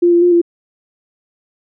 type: tone with pitch steps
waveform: sine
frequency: 348.1 / 344.3 / 353.1 / 343.1 Hz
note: F4 / F4 / F4 / F4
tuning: -6 / -25 / +19 / -31 cents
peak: -7 dBFS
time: 0.02-0.416 s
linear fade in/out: 10 ms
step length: 99 ms
effects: none